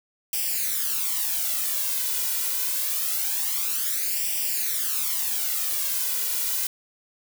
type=noise with flanger; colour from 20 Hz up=blue; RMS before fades=-26 dBFS; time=0.33-6.67 s; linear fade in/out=2 ms; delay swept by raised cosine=0.37 to 2.07 ms; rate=0.25 Hz; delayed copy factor=+0.75; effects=none